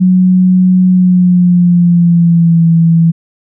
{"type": "tone with pitch glide", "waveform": "sine", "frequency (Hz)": [183.9, 165.74], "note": ["F#3", "E3"], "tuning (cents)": [-10, 10], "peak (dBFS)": -4, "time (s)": [0, 3.12], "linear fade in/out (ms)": 20, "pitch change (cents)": -180, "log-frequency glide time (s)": [0.89, 2.66], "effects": []}